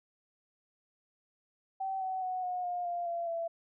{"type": "tone with pitch steps", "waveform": "sine", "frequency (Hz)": [769, 754, 739.4, 725, 710.9, 697.1, 683.5, 670.2], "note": ["G5", "F#5", "F#5", "F#5", "F5", "F5", "F5", "E5"], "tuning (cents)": [-33, 32, -1, -35, 31, -3, -37, 29], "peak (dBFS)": -32, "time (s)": [1.8, 3.48], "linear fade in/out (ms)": 10, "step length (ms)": 210, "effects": []}